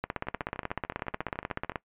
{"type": "two click trains", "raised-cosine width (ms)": 0.5, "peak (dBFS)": [-15, -24], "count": [29, 21], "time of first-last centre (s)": [[0.04, 1.758], [0.27, 1.719]], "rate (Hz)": [16.3, 13.8], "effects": ["noise-tail reverb RT60 0.1 s tail -20 dB re dry", "resampled to 8000 Hz"]}